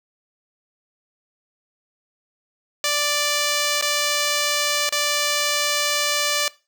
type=tone with dropouts; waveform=5% pulse; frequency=587.3 Hz; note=D5; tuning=in tune; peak=-8 dBFS; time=2.84-6.48 s; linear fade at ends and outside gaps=1 ms; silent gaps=3.812-3.824 / 4.891-4.924 s; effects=noise-tail reverb RT60 0.3 s tail -20 dB re dry